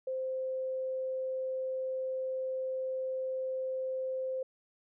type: tone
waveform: sine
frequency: 521 Hz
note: C5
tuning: 7 cents flat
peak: -32 dBFS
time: 0.07-4.43 s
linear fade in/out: 5 ms
effects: none